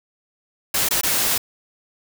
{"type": "noise with dropouts", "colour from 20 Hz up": "white", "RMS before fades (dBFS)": -20, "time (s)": [0.74, 1.38], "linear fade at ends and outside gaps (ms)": 5, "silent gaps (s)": [[0.888, 0.908], [1.012, 1.033]], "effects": []}